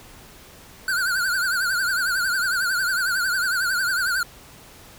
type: tone with vibrato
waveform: square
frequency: 1480 Hz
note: F#6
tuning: in tune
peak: -21 dBFS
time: 0.88-4.23 s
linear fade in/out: 2 ms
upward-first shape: triangle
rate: 11 Hz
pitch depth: 130 cents each way
effects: pink hiss -46 dBFS RMS until 4.98 s